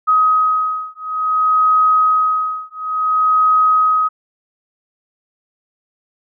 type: beating tone pair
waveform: sine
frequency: 1262 / 1262.57 Hz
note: D#6 / D#6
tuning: +24 / +25 cents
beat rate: 0.57 Hz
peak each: -15 dBFS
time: 0.07-4.09 s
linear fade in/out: 20 ms
effects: none